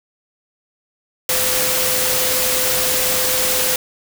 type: tone in noise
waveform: sine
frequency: 510 Hz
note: C5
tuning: 44 cents flat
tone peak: -25 dBFS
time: 1.29-3.76 s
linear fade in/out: 2 ms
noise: white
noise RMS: -18 dBFS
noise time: 1.29-3.76 s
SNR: -10 dB
effects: none